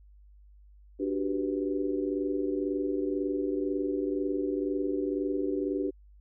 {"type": "chord", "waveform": "sine", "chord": "G major seventh", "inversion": "second", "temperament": "equal", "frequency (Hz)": [293.7, 370, 392, 493.9], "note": ["D4", "F#4", "G4", "B4"], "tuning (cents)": [0, 0, 0, 0], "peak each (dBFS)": [-31, -34, -32, -37], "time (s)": [0.99, 5.91], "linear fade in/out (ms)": 20, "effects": ["added 50 Hz sine -52 dBFS peak until 6.2 s"]}